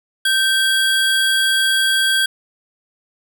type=tone pair together; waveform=square; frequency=1560 / 3306 Hz; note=G6 / G#7; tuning=-9 / -9 cents; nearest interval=octave + minor second; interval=1300 cents; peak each=-17 / -18 dBFS; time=0.25-2.26 s; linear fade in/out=5 ms; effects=none